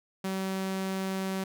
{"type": "tone", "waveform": "sawtooth", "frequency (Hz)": 190.9, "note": "G3", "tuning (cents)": -46, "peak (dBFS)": -26, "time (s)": [0.24, 1.44], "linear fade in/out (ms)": 5, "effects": []}